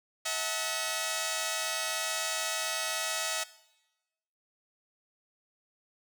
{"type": "tone cluster", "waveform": "5% pulse", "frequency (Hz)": [643, 739, 884], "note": ["E5", "F#5", "A5"], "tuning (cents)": [-43, -2, 8], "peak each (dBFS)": [-21, -26, -26], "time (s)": [0.25, 3.44], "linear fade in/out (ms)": 10, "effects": ["noise-tail reverb RT60 1.0 s tail -18 dB re dry"]}